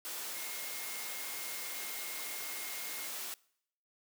sine tone in noise, 2140 Hz, C7, 38 cents sharp, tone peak -48 dBFS, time 0.35-3.07 s, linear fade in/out 0 ms, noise white, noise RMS -41 dBFS, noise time 0.05-3.34 s, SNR -10 dB, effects noise-tail reverb RT60 0.7 s tail -23 dB re dry + high-pass 300 Hz 12 dB/octave

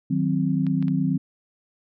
sine chord, C diminished, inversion first, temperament equal, 155.56 / 185 / 261.6 Hz, Eb3 / Gb3 / C4, 0 / 0 / 0 cents, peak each -24 dBFS, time 0.1-1.18 s, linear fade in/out 10 ms
clicks, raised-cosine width 0.3 ms, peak -26 dBFS, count 3, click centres 0.667 / 0.826 / 0.882 s
effects none

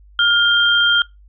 sine tone pair together, 1413 / 3179 Hz, F6 / G7, +20 / +24 cents, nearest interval octave + major second, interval 1404 cents, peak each -14 dBFS, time 0.19-1.02 s, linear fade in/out 2 ms, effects noise-tail reverb RT60 0.2 s tail -22 dB re dry + added 50 Hz sine -43 dBFS peak until 1.28 s

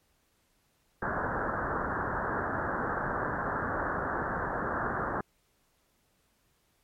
white low-pass noise, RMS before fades -32 dBFS, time 1.02-5.21 s, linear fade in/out 5 ms, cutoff 1700 Hz, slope 96 dB/octave, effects pink hiss -71 dBFS RMS until 6.83 s + MP3 64 kbps

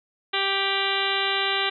harmonic tone with a mistuned harmonic, 392 Hz, G4, in tune, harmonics 1 / 2 / 3 / 4 / 5 / 6 / 7 / 8 / 9 / 10, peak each -31 / -31 / -31 / -31 / -31 / -31 / -31 / -31 / -31 / -31 dBFS, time 0.33-1.7 s, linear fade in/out 10 ms, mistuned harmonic 7, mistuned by +43 cents, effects none

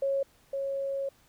sine tone pair in turn, 549 / 549 Hz, C#5 / C#5, -17 / -17 cents, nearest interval unison, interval 0 cents, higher neither, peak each -25 / -29 dBFS, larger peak first, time 0.02-0.23 / 0.53-1.09 s, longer second, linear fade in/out 5 ms, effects pink hiss -63 dBFS RMS until 1.28 s

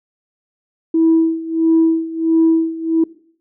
sine tone with tremolo, 325.8 Hz, E4, 20 cents flat, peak -7 dBFS, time 0.94-3.04 s, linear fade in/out 5 ms, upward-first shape sine, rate 1.5 Hz, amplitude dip 85%, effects noise-tail reverb RT60 0.6 s tail -21 dB re dry + tanh soft clip ceiling -5 dBFS

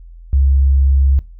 sine tone, 68 Hz, C#2, 33 cents flat, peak -9 dBFS, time 0.33-1.19 s, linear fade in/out 0 ms, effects noise-tail reverb RT60 0.3 s tail -20 dB re dry + added 42 Hz sine -34 dBFS peak until 1.39 s

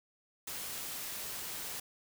white noise, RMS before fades -41 dBFS, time 0.47-1.8 s, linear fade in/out 5 ms, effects none

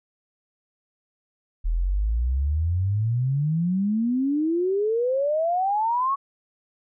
sine exponential sweep, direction up, 38.89 to 1125 Hz, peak -20 dBFS, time 1.64-6.16 s, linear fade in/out 20 ms, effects none

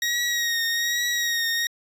20% pulse tone with vibrato, 1884 Hz, A#6, 18 cents sharp, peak -17 dBFS, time 0.02-1.67 s, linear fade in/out 2 ms, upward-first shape triangle, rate 1.2 Hz, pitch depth 41 cents each way, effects resampled to 32000 Hz

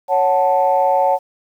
sine chord, F# minor, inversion second, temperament equal, 554.4 / 740 / 880 Hz, C#5 / F#5 / A5, 0 / 0 / 0 cents, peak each -16 dBFS, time 0.08-1.19 s, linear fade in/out 50 ms, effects tanh soft clip ceiling -3 dBFS + 8-bit

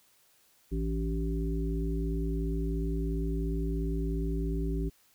harmonic tone with a mistuned harmonic, 55 Hz, A1, in tune, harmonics 1 / 3 / 5 / 7, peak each -30 / -35 / -37 / -38 dBFS, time 0.71-4.9 s, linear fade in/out 20 ms, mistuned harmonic 5, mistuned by +44 cents, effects white hiss -65 dBFS RMS until 5.14 s

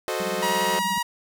sawtooth chord, F# diminished seventh, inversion none, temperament equal, 370 / 440 / 523.3 / 622.3 Hz, F#4 / A4 / C5 / Eb5, 0 / 0 / 0 / 0 cents, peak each -27 dBFS, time 0.08-0.79 s, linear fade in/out 0 ms
sine tone with tremolo, 191 Hz, G3, 45 cents flat, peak -28 dBFS, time 0.2-0.98 s, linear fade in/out 0 ms, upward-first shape sine, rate 17 Hz, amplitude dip 100%
sawtooth tone with vibrato, 954 Hz, A#5, 40 cents sharp, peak -19 dBFS, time 0.42-1.03 s, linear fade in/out 10 ms, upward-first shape triangle, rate 11 Hz, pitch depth 13 cents each way
effects none

